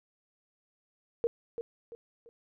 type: tone with echo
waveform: sine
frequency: 466.2 Hz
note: A#4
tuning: in tune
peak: -24 dBFS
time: 1.24-1.27 s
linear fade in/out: 0 ms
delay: 340 ms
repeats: 3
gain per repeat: -9 dB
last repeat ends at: 2.29 s
effects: none